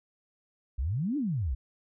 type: exponential two-way sweep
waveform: sine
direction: up then down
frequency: 55.9 to 311.1 to 55.9 Hz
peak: -27 dBFS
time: 0.78-1.55 s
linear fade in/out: 10 ms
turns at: 1.17 s
effects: none